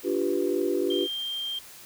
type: chord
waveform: sine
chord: G dominant seventh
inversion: second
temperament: equal with one note detuned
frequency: 291 / 349.2 / 392 / 493.9 Hz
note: D4 / F4 / G4 / B4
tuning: -16 / 0 / 0 / 0 cents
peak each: -30 / -27 / -27 / -31 dBFS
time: 0.03-1.08 s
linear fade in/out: 50 ms
type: tone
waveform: sine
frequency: 3178 Hz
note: G7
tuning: 23 cents sharp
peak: -29 dBFS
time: 0.9-1.59 s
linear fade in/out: 5 ms
effects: tanh soft clip ceiling -13 dBFS + white hiss -47 dBFS RMS until 1.85 s